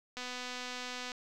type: click train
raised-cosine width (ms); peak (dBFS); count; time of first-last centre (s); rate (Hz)
0.2; -24; 237; 0.17-1.118; 249
effects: none